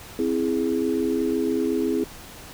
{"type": "chord", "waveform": "sine", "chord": "C augmented", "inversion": "none", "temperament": "equal", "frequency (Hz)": [261.6, 329.6, 415.3], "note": ["C4", "E4", "G#4"], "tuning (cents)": [0, 0, 0], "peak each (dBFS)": -25, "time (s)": [0.19, 2.04], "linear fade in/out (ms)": 2, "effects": ["pink hiss -42 dBFS RMS until 2.53 s"]}